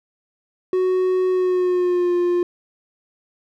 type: tone with pitch glide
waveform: triangle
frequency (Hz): 370 to 352.3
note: F#4 to F4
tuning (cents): 0 to +15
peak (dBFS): -14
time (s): 0.73-2.43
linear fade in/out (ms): 2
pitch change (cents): -85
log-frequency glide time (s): 1.3-2.14
effects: none